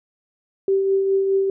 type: tone with tremolo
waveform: sine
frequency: 388.8 Hz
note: G4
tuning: 14 cents flat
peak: -14 dBFS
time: 0.68-1.5 s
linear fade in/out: 2 ms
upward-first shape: triangle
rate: 4.8 Hz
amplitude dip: 40%
effects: none